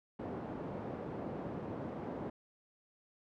pink band-pass noise, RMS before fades -42 dBFS, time 0.19-2.3 s, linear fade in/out 5 ms, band 160 to 690 Hz, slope 12 dB/octave, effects none

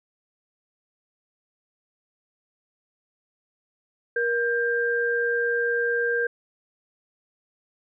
sine tone pair together, 473 / 1591 Hz, A#4 / G6, +25 / +25 cents, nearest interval octave + major sixth, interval 2100 cents, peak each -24 dBFS, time 4.16-6.27 s, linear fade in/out 5 ms, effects none

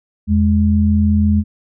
sine tone pair together, 83 / 209.1 Hz, E2 / G#3, +12 / +12 cents, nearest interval octave + major third, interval 1600 cents, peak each -13 dBFS, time 0.27-1.44 s, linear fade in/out 50 ms, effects none

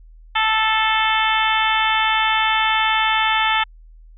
harmonic tone with a mistuned harmonic, 439.4 Hz, A4, 2 cents flat, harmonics 2 / 3 / 4 / 5 / 6 / 7 / 8, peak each -20 / -22 / -23 / -24 / -25 / -25 / -26 dBFS, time 0.35-3.64 s, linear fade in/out 10 ms, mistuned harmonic 5, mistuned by -17 cents, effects added 40 Hz sine -41 dBFS peak until 4.17 s

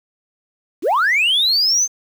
sine linear sweep, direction up, 246.6 to 6370 Hz, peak -11 dBFS, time 0.82-1.88 s, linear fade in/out 50 ms, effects tanh soft clip ceiling -11 dBFS + 7-bit

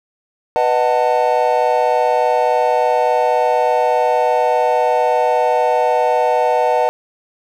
triangle chord, B dominant seventh, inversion none, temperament just, 493.9 / 617.4 / 740.8 / 889 Hz, B4 / D#5 / F#5 / A5, 0 / -14 / +2 / +18 cents, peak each -16 dBFS, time 0.56-6.89 s, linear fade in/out 0 ms, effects none

